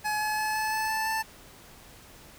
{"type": "tone with pitch steps", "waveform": "25% pulse", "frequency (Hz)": [848, 853.9, 859.8, 865.8, 871.8, 877.9, 884], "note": ["G#5", "G#5", "A5", "A5", "A5", "A5", "A5"], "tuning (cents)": [36, 48, -40, -28, -16, -4, 8], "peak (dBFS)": -23, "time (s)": [0.04, 1.23], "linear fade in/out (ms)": 20, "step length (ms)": 170, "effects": ["pink hiss -51 dBFS RMS until 2.38 s"]}